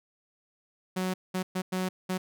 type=tone bursts at uneven times; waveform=sawtooth; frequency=185.3 Hz; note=F#3; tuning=3 cents sharp; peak=-24 dBFS; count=5; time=0.96-1.14 / 1.34-1.43 / 1.55-1.62 / 1.72-1.89 / 2.09-2.18 s; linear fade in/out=10 ms; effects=none